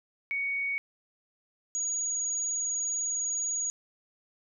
sine tone pair in turn, 2234 / 6739 Hz, C#7 / G#8, +13 / +24 cents, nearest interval octave + perfect fifth, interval 1911 cents, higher second, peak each -28 dBFS, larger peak neither, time 0.31-0.78 / 1.75-3.7 s, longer second, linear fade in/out 0 ms, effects none

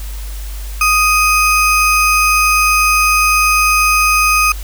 square ring-modulated tone, 1875 Hz, A#6, 10 cents sharp, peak -7 dBFS, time 0.81-4.52 s, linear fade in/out 2 ms, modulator 634 Hz, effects added 50 Hz sine -22 dBFS peak until 4.63 s + white hiss -35 dBFS RMS until 4.63 s

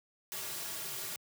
white noise with comb filter, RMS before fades -40 dBFS, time 0.32-1.16 s, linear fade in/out 0 ms, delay 3.9 ms, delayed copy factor -0.85, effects high-pass 100 Hz 12 dB/octave

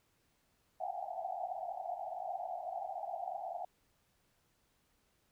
white band-pass noise, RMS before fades -41 dBFS, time 0.8-3.65 s, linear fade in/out 5 ms, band 670 to 790 Hz, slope 96 dB/octave, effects pink hiss -75 dBFS RMS until 5.31 s

